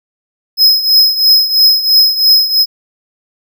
square tone with tremolo, 5110 Hz, D#8, 45 cents sharp, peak -3 dBFS, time 0.57-2.66 s, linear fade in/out 50 ms, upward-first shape triangle, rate 3 Hz, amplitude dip 80%, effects none

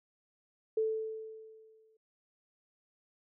sine tone with exponential decay, 439.9 Hz, A4, in tune, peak -26 dBFS, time 0.77-1.97 s, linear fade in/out 5 ms, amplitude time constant 260 ms, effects none

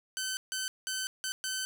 10% pulse tone bursts at uneven times, 1529 Hz, G6, 44 cents flat, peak -24 dBFS, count 5, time 0.17-0.37 / 0.52-0.68 / 0.87-1.07 / 1.24-1.32 / 1.44-1.65 s, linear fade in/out 0 ms, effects none

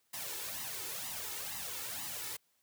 white noise with flanger, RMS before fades -41 dBFS, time 0.13-2.37 s, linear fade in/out 10 ms, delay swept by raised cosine 1 to 2.3 ms, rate 2.1 Hz, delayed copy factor +0.7, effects white hiss -75 dBFS RMS until 2.62 s + high-pass 80 Hz 12 dB/octave

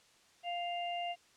harmonic tone, 699 Hz, F5, 1 cent sharp, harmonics 1 / 3 / 4, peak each -36 / -48 / -42 dBFS, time 0.43-1.16 s, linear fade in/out 50 ms, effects white hiss -65 dBFS RMS until 1.36 s + low-pass 7000 Hz 12 dB/octave

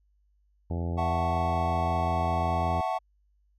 harmonic tone, 85.4 Hz, F2, 38 cents flat, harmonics 1 / 2 / 3 / 4 / 5 / 6 / 7 / 8 / 9 / 10, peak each -29 / -35 / -39 / -41 / -43 / -45 / -46 / -47 / -48 / -49 dBFS, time 0.7-2.81 s, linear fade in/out 5 ms
triangle chord, F# minor seventh, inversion third, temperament equal, 659.3 / 740 / 880 / 1108.7 Hz, E5 / F#5 / A5 / C#6, 0 / 0 / 0 / 0 cents, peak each -31 / -28 / -31 / -33 dBFS, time 0.97-2.99 s, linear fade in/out 20 ms
effects added 50 Hz sine -64 dBFS peak until 3.58 s

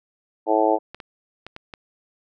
harmonic tone, 108.8 Hz, A2, 19 cents flat, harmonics 3 / 4 / 5 / 6 / 7 / 8, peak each -23 / -23 / -23 / -23 / -23 / -23 dBFS, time 0.46-0.79 s, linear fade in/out 50 ms
clicks, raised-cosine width 0.3 ms, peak -20 dBFS, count 5, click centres 0.946 / 1.002 / 1.466 / 1.564 / 1.738 s
effects none

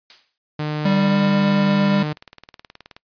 blue noise with exponential decay, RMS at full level -32 dBFS, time 0.1-0.38 s, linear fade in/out 1 ms, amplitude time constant 60 ms
sawtooth tone, 151.2 Hz, D#3, 49 cents flat, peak -18 dBFS, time 0.59-2.13 s, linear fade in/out 5 ms
square tone with pitch glide, 196 to 198.74 Hz, G3 to G3, 0 to +24 cents, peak -16 dBFS, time 0.85-2.03 s, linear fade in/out 5 ms, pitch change +24 cents, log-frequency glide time 0.96-1.19 s
click train, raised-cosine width 0.2 ms, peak -22 dBFS, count 20, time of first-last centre 1.96-2.965 s, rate 18.9 Hz
effects noise-tail reverb RT60 0.1 s tail -25 dB re dry + resampled to 11025 Hz

